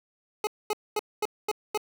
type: tone bursts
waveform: 25% pulse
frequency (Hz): 423.2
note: G#4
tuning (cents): +33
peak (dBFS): -21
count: 6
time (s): 0.44-1.776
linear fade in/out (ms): 2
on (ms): 31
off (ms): 230
effects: none